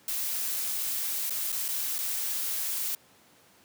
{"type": "noise with dropouts", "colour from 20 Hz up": "blue", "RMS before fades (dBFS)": -31, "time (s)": [0.08, 2.95], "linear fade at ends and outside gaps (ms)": 2, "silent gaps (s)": [[1.297, 1.305], [1.52, 1.525], [1.682, 1.686], [1.983, 1.987]], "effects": ["pink hiss -59 dBFS RMS until 3.64 s", "high-pass 150 Hz 12 dB/octave"]}